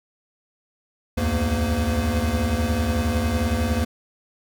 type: tone cluster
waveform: square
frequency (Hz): 72 / 83 / 102.6 / 232.1 / 509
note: D2 / E2 / G#2 / A#3 / C5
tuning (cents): -34 / +12 / -21 / -7 / -48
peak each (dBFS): -27 / -25 / -32 / -26 / -32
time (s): 1.17-3.85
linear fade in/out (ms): 10
effects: none